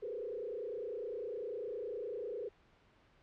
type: tone with frequency modulation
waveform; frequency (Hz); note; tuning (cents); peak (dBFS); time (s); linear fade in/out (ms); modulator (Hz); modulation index
sine; 450.1; A4; +39; -38; 0.02-2.49; 10; 29.9; 1.9
effects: pink hiss -67 dBFS RMS until 3.22 s + low-pass 3000 Hz 12 dB/octave